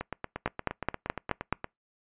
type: two click trains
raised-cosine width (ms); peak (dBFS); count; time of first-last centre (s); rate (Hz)
0.5; -11 / -18; 6 / 15; 0.46-1.526 / 0.01-1.644; 4.69 / 8.57
effects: noise-tail reverb RT60 0.2 s tail -26 dB re dry + resampled to 8000 Hz